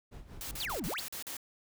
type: noise with tremolo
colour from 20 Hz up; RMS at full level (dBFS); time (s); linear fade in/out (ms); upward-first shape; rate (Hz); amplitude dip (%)
brown; -44; 0.11-0.89; 20; sine; 5.4; 70
type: noise bursts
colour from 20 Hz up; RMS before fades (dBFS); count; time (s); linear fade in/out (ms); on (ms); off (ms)
white; -41; 7; 0.41-1.368; 0; 100; 43
type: exponential two-way sweep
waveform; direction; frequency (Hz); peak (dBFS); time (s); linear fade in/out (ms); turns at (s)
triangle; down then up; 4978 to 146.83 to 4978; -33; 0.6-1; 2; 0.86
effects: none